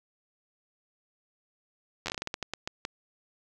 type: slowing click train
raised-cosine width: 0.2 ms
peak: -15 dBFS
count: 14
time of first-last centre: 2.06-2.851 s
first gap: 10 ms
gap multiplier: 1.27
effects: none